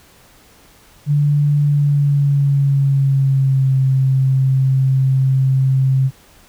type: tone with pitch glide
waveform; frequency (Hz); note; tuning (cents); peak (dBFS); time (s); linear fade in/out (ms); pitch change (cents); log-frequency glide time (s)
sine; 145.8 to 132.93; D3 to C3; -12 to +28; -11; 1.06-6.11; 50; -160; 1.6-3.75
effects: pink hiss -48 dBFS RMS until 6.48 s